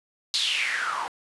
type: noise with band-pass filter sweep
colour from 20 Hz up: white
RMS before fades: -27 dBFS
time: 0.34-1.08 s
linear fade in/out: 0 ms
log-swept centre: 4200 to 870 Hz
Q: 5.6
effects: resampled to 24000 Hz